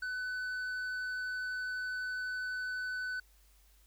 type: tone with tanh clipping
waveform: triangle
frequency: 1502 Hz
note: F#6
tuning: 26 cents sharp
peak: -36 dBFS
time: 0.02-3.2 s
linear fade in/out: 5 ms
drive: 10 dB
effects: added 50 Hz sine -62 dBFS peak until 3.86 s + white hiss -68 dBFS RMS until 3.86 s